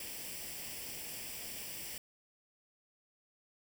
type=noise with comb filter; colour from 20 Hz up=white; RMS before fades=-44 dBFS; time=0-1.98 s; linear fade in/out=2 ms; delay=0.38 ms; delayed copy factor=+0.65; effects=none